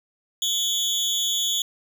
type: tone with amplitude modulation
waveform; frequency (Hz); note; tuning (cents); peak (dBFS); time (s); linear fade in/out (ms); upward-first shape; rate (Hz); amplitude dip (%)
30% pulse; 3400; G#7; +40; -15; 0.42-1.62; 2; sine; 295; 95
effects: none